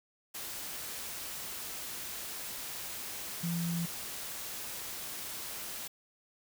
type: tone in noise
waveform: sine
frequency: 170 Hz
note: F3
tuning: 46 cents flat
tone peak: -31 dBFS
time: 3.43-3.86 s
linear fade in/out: 10 ms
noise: white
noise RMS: -41 dBFS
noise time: 0.34-5.88 s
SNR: +7 dB
effects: none